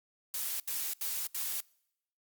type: noise bursts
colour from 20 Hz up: blue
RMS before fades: -35 dBFS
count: 4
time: 0.34-1.605 s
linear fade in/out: 2 ms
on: 260 ms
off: 75 ms
effects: noise-tail reverb RT60 0.8 s tail -26 dB re dry + Opus 48 kbps